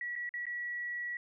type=tone with dropouts; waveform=sine; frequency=1933 Hz; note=B6; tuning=38 cents flat; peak=-35 dBFS; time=0.01-1.17 s; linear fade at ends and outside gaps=2 ms; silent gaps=0.155-0.161 / 0.292-0.339 / 0.455-0.466 s; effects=none